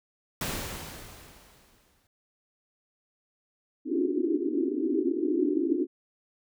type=noise with exponential decay; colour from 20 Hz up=pink; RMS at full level=-30 dBFS; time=0.41-2.07 s; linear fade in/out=2 ms; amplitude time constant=360 ms
type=band-pass noise; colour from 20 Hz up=white; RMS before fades=-27 dBFS; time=3.85-5.87 s; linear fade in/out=50 ms; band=260 to 390 Hz; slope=96 dB/octave
effects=none